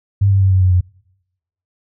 sine tone with pitch steps, 99.6 / 97.66 / 95.76 / 93.9 / 92.08 / 90.28 Hz, G2 / G2 / G2 / F#2 / F#2 / F#2, +28 / -6 / -40 / +26 / -8 / -42 cents, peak -9 dBFS, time 0.21-0.81 s, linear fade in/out 10 ms, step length 100 ms, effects noise-tail reverb RT60 0.9 s tail -26 dB re dry

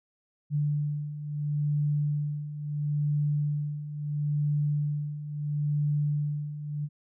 sine beating tone pair, 146.83 / 147.57 Hz, D3 / D3, 0 / +9 cents, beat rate 0.74 Hz, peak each -32 / -27 dBFS, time 0.5-6.89 s, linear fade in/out 50 ms, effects none

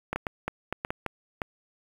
clicks, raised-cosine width 0.5 ms, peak -14 dBFS, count 9, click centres 0.13 / 0.16 / 0.268 / 0.48 / 0.726 / 0.849 / 0.905 / 1.063 / 1.418 s, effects 7-bit

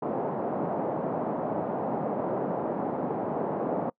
white band-pass noise, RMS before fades -30 dBFS, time 0.02-3.9 s, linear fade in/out 5 ms, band 150 to 790 Hz, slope 24 dB/octave, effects noise-tail reverb RT60 0.1 s tail -25 dB re dry

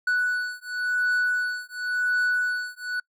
triangle beating tone pair, 1480 / 1480.93 Hz, F#6 / F#6, 0 / +1 cents, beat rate 0.93 Hz, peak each -24 dBFS, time 0.07-3 s, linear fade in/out 5 ms, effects noise-tail reverb RT60 0.1 s tail -26 dB re dry

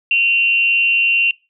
sine tone with frequency modulation, 2751 Hz, F7, 27 cents flat, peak -11 dBFS, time 0.11-1.31 s, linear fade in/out 2 ms, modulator 242 Hz, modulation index 0.33, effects noise-tail reverb RT60 0.3 s tail -25 dB re dry

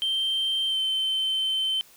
sine tone with pitch glide, 3136 to 3087 Hz, G7 to G7, 0 to -27 cents, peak -21 dBFS, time 0.02-1.81 s, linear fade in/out 0 ms, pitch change -27 cents, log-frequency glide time 0.68-0.78 s, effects tanh soft clip ceiling -21 dBFS + white hiss -54 dBFS RMS until 1.96 s

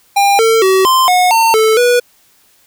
square tone with pitch steps, 801 / 450.1 / 379.7 / 1041 / 727 / 906 / 438.9 / 487.2 Hz, G5 / A4 / F#4 / C6 / F#5 / A#5 / A4 / B4, +37 / +39 / +45 / -9 / -31 / -50 / -4 / -24 cents, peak -8 dBFS, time 0.16-2 s, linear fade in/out 10 ms, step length 230 ms, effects white hiss -51 dBFS RMS until 2.66 s

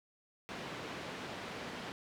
pink band-pass noise, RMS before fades -44 dBFS, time 0.49-1.92 s, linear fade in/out 0 ms, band 160 to 3600 Hz, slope 12 dB/octave, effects none

